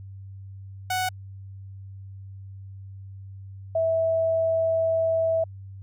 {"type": "tone pair in turn", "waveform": ["sawtooth", "sine"], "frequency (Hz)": [741, 652.6], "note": ["F#5", "E5"], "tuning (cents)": [2, -18], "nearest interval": "major second", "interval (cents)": 220, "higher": "first", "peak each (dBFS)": -20, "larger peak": "neither", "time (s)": [[0.9, 1.09], [3.75, 5.44]], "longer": "second", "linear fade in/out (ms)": 5, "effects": ["added 97 Hz sine -38 dBFS peak until 5.82 s"]}